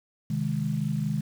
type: chord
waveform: sine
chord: Ab major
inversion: first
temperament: equal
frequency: 130.81 / 155.56 / 207.7 Hz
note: C3 / Eb3 / Ab3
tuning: 0 / 0 / 0 cents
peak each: -31 / -28 / -30 dBFS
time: 0.3-1.21 s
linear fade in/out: 5 ms
effects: 8-bit